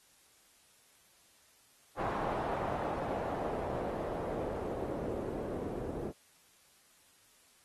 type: noise with low-pass filter sweep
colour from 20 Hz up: white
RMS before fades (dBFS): -37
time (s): 1.96-6.13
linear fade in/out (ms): 50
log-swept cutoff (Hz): 880 to 390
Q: 1.7
effects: white hiss -65 dBFS RMS until 7.64 s + AAC 32 kbps